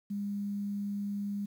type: tone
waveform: sine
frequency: 202.5 Hz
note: G#3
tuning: 43 cents flat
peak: -32 dBFS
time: 0.1-1.46 s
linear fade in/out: 10 ms
effects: 10-bit